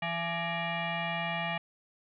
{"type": "tone with frequency modulation", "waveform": "sine", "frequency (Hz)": 844, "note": "G#5", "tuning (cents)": 28, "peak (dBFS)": -30, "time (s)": [0.02, 1.58], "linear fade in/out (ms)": 5, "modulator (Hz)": 506, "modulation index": 3.9, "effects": []}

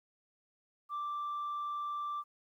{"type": "tone", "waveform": "sine", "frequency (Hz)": 1174.7, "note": "D6", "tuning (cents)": 0, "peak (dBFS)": -33, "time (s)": [0.89, 2.24], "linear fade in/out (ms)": 50, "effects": ["tanh soft clip ceiling -33 dBFS", "12-bit"]}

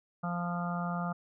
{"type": "harmonic tone", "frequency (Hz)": 174.2, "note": "F3", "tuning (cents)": -4, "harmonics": [1, 3, 4, 5, 6, 7, 8], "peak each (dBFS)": [-33, -46, -39, -43, -51, -39, -44], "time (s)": [0.23, 1.13], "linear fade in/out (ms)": 10, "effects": []}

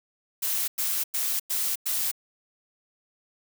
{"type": "noise bursts", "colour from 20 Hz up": "blue", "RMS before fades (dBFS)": -27, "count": 5, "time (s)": [0.42, 2.116], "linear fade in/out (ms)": 10, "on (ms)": 260, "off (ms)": 99, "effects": []}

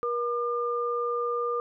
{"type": "tone pair together", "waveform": "sine", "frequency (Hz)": [477.8, 1203], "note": ["A#4", "D6"], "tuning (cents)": [43, 41], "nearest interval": "octave + major third", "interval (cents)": 1598, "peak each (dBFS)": [-28, -29], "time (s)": [0.03, 1.6], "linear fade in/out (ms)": 0, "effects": []}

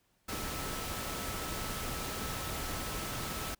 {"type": "tone in noise", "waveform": "sine", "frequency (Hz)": 1306, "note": "E6", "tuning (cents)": -17, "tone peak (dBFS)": -46, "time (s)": [0.28, 3.55], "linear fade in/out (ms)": 10, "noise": "pink", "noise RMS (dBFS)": -38, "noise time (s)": [0.28, 3.55], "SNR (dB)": -11, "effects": ["pink hiss -73 dBFS RMS until 3.59 s"]}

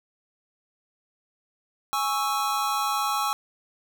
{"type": "chord", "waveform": "square", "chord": "C# minor", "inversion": "second", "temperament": "equal", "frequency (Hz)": [830.6, 1108.7, 1318.5], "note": ["G#5", "C#6", "E6"], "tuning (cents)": [0, 0, 0], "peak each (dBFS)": -29, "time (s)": [1.93, 3.33], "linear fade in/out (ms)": 0, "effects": []}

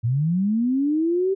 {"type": "linear sweep", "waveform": "sine", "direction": "up", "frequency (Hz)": [110, 392.9], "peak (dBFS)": -18, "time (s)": [0.03, 1.35], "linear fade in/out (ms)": 20, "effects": []}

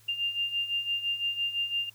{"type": "beating tone pair", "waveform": "sine", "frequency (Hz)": [2794, 2799.9], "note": ["F7", "F7"], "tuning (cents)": [0, 4], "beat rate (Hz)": 5.9, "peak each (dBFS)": [-34, -29], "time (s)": [0.08, 1.9], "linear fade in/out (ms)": 10, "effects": ["added 109 Hz sine -60 dBFS peak until 1.94 s", "white hiss -60 dBFS RMS until 1.94 s"]}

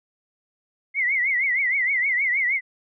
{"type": "tone with vibrato", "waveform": "sine", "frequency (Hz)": 2080, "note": "C7", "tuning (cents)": -11, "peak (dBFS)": -19, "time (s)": [0.94, 2.61], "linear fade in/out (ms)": 50, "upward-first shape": "triangle", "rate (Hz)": 6.4, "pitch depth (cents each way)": 160, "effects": []}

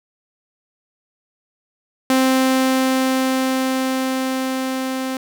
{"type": "tone with level ramp", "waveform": "sawtooth", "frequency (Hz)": 261.6, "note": "C4", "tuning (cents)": 0, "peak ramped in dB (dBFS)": [-9, -18], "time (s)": [2.1, 5.17], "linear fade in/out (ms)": 2, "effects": []}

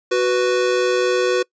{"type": "tone pair together", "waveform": "square", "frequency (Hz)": [370, 493.9], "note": ["F#4", "B4"], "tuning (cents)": [0, 0], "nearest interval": "perfect fourth", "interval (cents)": 500, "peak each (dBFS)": -19, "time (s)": [0.11, 1.43], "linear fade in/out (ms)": 10, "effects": ["noise-tail reverb RT60 0.1 s tail -24 dB re dry", "resampled to 16000 Hz"]}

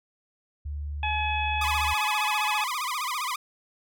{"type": "tone with pitch glide", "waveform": "sine", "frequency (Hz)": [73, 72.5], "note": ["D2", "D2"], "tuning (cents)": [-10, -22], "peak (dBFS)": -30, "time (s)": [0.65, 1.94], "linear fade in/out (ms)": 10, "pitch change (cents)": -12, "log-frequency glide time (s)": [1.15, 1.38]}
{"type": "harmonic tone", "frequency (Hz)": 849, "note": "G#5", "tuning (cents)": 38, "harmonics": [1, 2, 3, 4], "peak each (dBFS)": [-28, -37, -29, -36], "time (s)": [1.03, 2.64], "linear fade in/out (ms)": 2}
{"type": "tone with vibrato", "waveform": "sawtooth", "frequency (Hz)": 1108.7, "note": "C#6", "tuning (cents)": 0, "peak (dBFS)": -24, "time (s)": [1.61, 3.36], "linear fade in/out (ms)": 5, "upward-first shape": "sine", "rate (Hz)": 15, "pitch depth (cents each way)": 210}
{"effects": []}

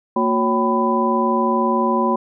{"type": "tone cluster", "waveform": "sine", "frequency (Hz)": [231, 364.6, 557, 775, 997], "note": ["A#3", "F#4", "C#5", "G5", "B5"], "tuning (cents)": [-16, -25, 8, -20, 16], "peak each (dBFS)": [-20, -22, -24, -27, -19], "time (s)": [0.16, 2.16], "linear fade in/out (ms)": 5, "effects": []}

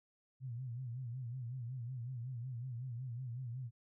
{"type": "tone with vibrato", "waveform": "sine", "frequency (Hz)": 123.47, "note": "B2", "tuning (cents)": 0, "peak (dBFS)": -40, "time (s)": [0.4, 3.71], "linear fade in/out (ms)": 50, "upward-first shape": "sine", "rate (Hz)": 5.4, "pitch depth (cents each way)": 120, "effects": []}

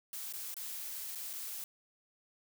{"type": "noise with dropouts", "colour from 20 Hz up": "blue", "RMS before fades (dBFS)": -42, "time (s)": [0.13, 1.64], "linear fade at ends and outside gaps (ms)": 1, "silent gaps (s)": [[0.326, 0.336], [0.542, 0.567], [1.15, 1.156], [1.331, 1.335]], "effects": []}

